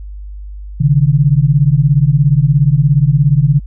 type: beating tone pair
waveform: sine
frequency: 134.8 / 151.8 Hz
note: C#3 / D#3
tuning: -48 / -42 cents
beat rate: 17 Hz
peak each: -10 dBFS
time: 0.8-3.6 s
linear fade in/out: 10 ms
effects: added 50 Hz sine -25 dBFS peak until 3.66 s